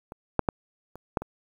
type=clicks; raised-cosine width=1 ms; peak=-25 / -6 / -9 / -28 / -10 / -22 dBFS; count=6; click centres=0.121 / 0.393 / 0.488 / 0.956 / 1.172 / 1.22 s; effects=8-bit